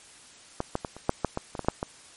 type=clicks; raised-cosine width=1 ms; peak=-13 / -12 / -17 / -27 / -7 / -9 / -14 / -21 / -16 / -26 / -6 / -14 dBFS; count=12; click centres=0.604 / 0.754 / 0.848 / 0.966 / 1.094 / 1.247 / 1.374 / 1.552 / 1.593 / 1.647 / 1.685 / 1.829 s; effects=white hiss -51 dBFS RMS until 2.16 s + MP3 48 kbps